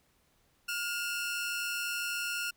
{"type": "tone pair together", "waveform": "sawtooth", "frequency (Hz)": [1421, 2682], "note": ["F6", "E7"], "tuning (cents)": [30, 29], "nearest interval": "major seventh", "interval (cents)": 1099, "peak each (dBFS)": [-31, -33], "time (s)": [0.68, 2.51], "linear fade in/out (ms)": 10, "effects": ["pink hiss -70 dBFS RMS until 2.56 s"]}